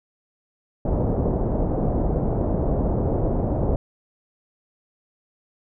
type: low-pass noise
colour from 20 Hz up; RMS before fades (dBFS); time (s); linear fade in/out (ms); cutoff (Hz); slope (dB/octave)
pink; -22; 0.85-3.76; 2; 700; 24
effects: none